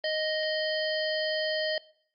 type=harmonic tone with a mistuned harmonic; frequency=622.3 Hz; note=D#5; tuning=in tune; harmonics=1 / 3 / 5 / 7 / 8; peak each=-29 / -34 / -36 / -37 / -38 dBFS; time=0.04-1.78 s; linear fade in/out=2 ms; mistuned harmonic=8; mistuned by=-24 cents; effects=noise-tail reverb RT60 0.6 s tail -21 dB re dry + Opus 32 kbps